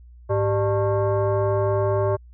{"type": "tone with frequency modulation", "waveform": "sine", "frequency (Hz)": 103.83, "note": "G#2", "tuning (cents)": 0, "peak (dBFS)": -18, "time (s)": [0.29, 2.17], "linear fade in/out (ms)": 20, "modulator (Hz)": 495, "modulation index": 1.4, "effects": ["added 60 Hz sine -43 dBFS peak until 2.33 s"]}